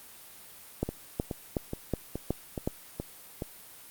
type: two click trains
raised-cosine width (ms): 2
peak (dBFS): -19 / -14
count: 7 / 6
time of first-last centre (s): 0.89-3.422 / 0.83-2.675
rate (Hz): 2.37 / 2.71
effects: white hiss -50 dBFS RMS until 3.9 s + Opus 32 kbps